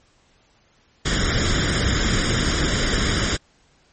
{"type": "noise with comb filter", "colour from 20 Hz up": "pink", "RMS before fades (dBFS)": -20, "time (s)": [1.05, 3.37], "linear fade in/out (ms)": 10, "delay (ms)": 0.58, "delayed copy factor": 0.65, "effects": ["pink hiss -59 dBFS RMS until 3.92 s", "MP3 32 kbps"]}